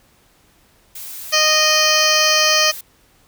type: noise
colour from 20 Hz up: blue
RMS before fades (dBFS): -32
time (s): 0.95-2.81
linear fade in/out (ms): 5
type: harmonic tone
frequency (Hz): 619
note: D#5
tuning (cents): -9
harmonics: 1 / 2 / 3 / 4 / 5 / 7 / 8 / 9 / 10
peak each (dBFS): -21 / -21 / -21 / -21 / -21 / -21 / -21 / -21 / -21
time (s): 1.32-2.72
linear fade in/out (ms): 20
effects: pink hiss -55 dBFS RMS until 3.27 s